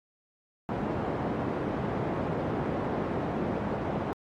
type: band-pass noise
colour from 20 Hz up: pink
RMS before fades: -31 dBFS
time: 0.69-4.13 s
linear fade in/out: 0 ms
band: 130 to 840 Hz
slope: 12 dB/octave
effects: AAC 48 kbps